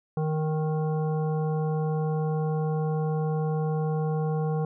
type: harmonic tone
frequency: 155.56 Hz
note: D#3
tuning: in tune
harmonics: 1 / 3 / 5 / 7 / 9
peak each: -25 / -31 / -36 / -43 / -50 dBFS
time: 0.17-4.65 s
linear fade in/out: 2 ms
effects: none